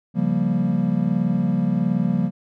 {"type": "chord", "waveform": "triangle", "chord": "G half-diminished seventh", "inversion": "second", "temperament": "equal", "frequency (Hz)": [138.59, 174.61, 196, 233.1], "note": ["Db3", "F3", "G3", "Bb3"], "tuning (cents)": [0, 0, 0, 0], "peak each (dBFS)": [-25, -20, -21, -22], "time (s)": [0.14, 2.31], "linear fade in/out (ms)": 50, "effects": []}